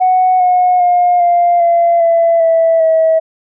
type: tone with pitch steps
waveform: sine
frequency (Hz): 740 / 725.6 / 711.5 / 697.7 / 684.1 / 670.8 / 657.7 / 645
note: F#5 / F#5 / F5 / F5 / F5 / E5 / E5 / E5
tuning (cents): 0 / -34 / +32 / -2 / -36 / +30 / -4 / -38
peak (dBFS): -6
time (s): 0-3.2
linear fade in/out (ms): 20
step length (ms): 400
effects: tanh soft clip ceiling -3 dBFS